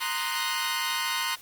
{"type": "chord", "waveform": "15% pulse", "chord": "C half-diminished seventh", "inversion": "third", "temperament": "equal", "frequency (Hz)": [932.3, 1046.5, 1244.5, 1480], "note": ["Bb5", "C6", "Eb6", "Gb6"], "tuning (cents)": [0, 0, 0, 0], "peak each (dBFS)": [-26, -24, -30, -26], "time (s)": [0, 1.36], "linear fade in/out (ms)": 20, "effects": ["white hiss -49 dBFS RMS until 1.41 s", "Opus 32 kbps"]}